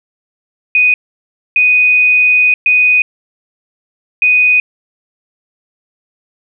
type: tone bursts at uneven times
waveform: sine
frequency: 2489 Hz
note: D#7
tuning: in tune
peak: -6 dBFS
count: 4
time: 0.75-0.94 / 1.56-2.54 / 2.66-3.02 / 4.22-4.6 s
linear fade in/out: 2 ms
effects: none